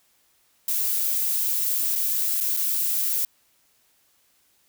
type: noise with dropouts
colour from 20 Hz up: violet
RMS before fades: -24 dBFS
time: 0.68-3.25 s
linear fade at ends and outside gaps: 1 ms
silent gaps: 1.954-1.958 / 2.403-2.409 / 2.566-2.571 s
effects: white hiss -64 dBFS RMS until 4.68 s